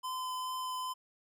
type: tone with vibrato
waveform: square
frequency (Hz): 1021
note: C6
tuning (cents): -43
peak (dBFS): -36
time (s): 0.03-0.94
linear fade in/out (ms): 20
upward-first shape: triangle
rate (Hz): 2.4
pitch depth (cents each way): 9
effects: none